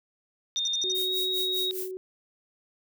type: tone with pitch glide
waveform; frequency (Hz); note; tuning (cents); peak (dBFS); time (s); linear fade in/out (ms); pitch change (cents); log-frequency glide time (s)
sine; 3646 to 3783; A#7 to A#7; -39 to +25; -26; 0.56-1.71; 0; +64; 0.78-1.14
type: tone bursts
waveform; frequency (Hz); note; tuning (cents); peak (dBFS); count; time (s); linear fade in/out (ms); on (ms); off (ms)
sine; 5870; F#8; -15; -29; 5; 0.57-0.919; 0; 21; 61
type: tone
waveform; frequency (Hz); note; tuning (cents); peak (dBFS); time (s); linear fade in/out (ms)
sine; 373; F#4; +14; -33; 0.84-1.97; 0
type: noise with tremolo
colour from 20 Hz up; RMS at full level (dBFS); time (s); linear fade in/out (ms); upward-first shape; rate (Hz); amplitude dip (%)
violet; -34; 0.95-1.91; 0; sine; 5; 90
effects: none